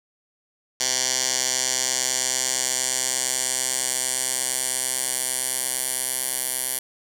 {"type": "tone with band-pass filter sweep", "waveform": "10% pulse", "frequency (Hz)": 128.8, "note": "C3", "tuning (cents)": -27, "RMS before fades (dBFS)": -25, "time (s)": [0.8, 6.79], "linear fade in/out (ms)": 5, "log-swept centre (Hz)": [6100, 11000], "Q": 2.3, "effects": []}